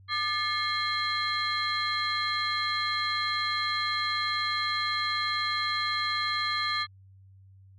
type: tone cluster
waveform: sine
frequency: 1201 / 1737 / 2139 / 3269 / 4122 Hz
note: D6 / A6 / C7 / G#7 / C8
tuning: +38 / -23 / +38 / -28 / -27 cents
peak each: -30 / -34 / -33 / -36 / -31 dBFS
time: 0.08-6.87 s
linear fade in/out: 50 ms
effects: tanh soft clip ceiling -18 dBFS + added 96 Hz sine -51 dBFS peak until 7.78 s